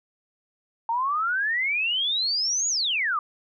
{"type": "exponential two-way sweep", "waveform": "sine", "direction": "up then down", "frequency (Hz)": [896, 6900, 1151], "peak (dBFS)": -22, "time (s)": [0.89, 3.19], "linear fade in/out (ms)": 2, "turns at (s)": 2.68, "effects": []}